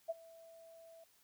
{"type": "tone with ADSR envelope", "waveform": "sine", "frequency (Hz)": 659.3, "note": "E5", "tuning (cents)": 0, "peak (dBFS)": -33, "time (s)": [0.08, 1.04], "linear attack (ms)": 21, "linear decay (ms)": 28, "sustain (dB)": -22, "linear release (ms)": 4, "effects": ["white hiss -70 dBFS RMS until 1.23 s"]}